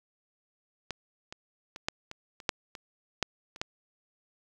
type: clicks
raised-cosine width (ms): 0.2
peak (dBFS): -17 / -24 / -24 / -11 / -23 / -29 / -8 / -25 / -9 / -28 / -13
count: 11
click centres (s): 0.907 / 1.325 / 1.761 / 1.885 / 2.114 / 2.402 / 2.492 / 2.752 / 3.227 / 3.561 / 3.615
effects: 8-bit